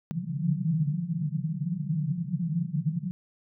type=band-pass noise; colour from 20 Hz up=white; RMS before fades=-29 dBFS; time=0.11-3.11 s; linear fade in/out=0 ms; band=140 to 180 Hz; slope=96 dB/octave; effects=none